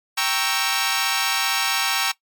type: chord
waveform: 10% pulse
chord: G diminished seventh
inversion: none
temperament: equal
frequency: 784 / 932.3 / 1108.7 / 1318.5 Hz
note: G5 / Bb5 / Db6 / Fb6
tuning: 0 / 0 / 0 / 0 cents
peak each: -17 dBFS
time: 0.17-2.12 s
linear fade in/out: 10 ms
effects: noise-tail reverb RT60 0.1 s tail -19 dB re dry + MP3 96 kbps